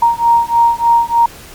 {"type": "beating tone pair", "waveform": "sine", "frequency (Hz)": [932.3, 935.6], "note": ["A#5", "A#5"], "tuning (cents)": [0, 6], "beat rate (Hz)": 3.3, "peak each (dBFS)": -11, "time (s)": [0.02, 1.26], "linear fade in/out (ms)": 5, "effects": ["pink hiss -35 dBFS RMS until 1.54 s", "MP3 96 kbps"]}